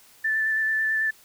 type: tone with vibrato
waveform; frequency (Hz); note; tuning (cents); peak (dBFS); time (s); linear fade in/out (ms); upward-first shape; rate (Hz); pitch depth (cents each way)
sine; 1760; A6; 0; -21; 0.24-1.11; 10; square; 9.1; 11
effects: white hiss -54 dBFS RMS until 1.24 s